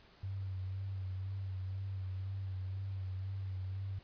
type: tone with vibrato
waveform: sine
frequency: 95.4 Hz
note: G2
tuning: 47 cents flat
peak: -37 dBFS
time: 0.23-3.99 s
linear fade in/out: 5 ms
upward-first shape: sine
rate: 2 Hz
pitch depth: 35 cents each way
effects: pink hiss -62 dBFS RMS until 4.03 s + resampled to 11025 Hz